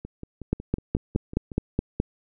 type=two click trains; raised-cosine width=3 ms; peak=-23 / -9 dBFS; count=9 / 8; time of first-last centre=0.05-1.518 / 0.53-2.001 s; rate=5.45 / 4.76 Hz; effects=none